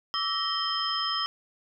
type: tone cluster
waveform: sine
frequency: 1151 / 1309 / 1884 / 3139 / 5140 Hz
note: D6 / E6 / A#6 / G7 / E8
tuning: -35 / -13 / +18 / +2 / -45 cents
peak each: -33 / -33 / -40 / -31 / -31 dBFS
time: 0.14-1.26 s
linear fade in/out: 0 ms
effects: none